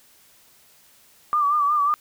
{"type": "tone with vibrato", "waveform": "sine", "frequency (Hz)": 1174.7, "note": "D6", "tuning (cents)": 0, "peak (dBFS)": -17, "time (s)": [1.33, 1.94], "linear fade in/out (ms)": 0, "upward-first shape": "sine", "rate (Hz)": 5.5, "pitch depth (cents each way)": 60, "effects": ["white hiss -55 dBFS RMS until 2 s"]}